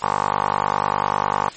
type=tone with band-pass filter; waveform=15% pulse; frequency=50 Hz; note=G1; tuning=35 cents sharp; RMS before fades=-21 dBFS; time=0.02-1.5 s; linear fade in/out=10 ms; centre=1000 Hz; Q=6.2; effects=white hiss -39 dBFS RMS until 1.56 s + MP3 32 kbps